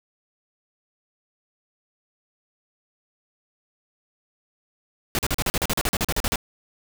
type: noise bursts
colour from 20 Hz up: pink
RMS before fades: -23 dBFS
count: 16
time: 5.15-6.358 s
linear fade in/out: 0 ms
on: 38 ms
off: 40 ms
effects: none